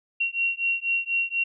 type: beating tone pair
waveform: sine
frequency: 2741 / 2745.1 Hz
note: F7 / F7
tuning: -33 / -30 cents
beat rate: 4.1 Hz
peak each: -26 dBFS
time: 0.2-1.44 s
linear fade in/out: 10 ms
effects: none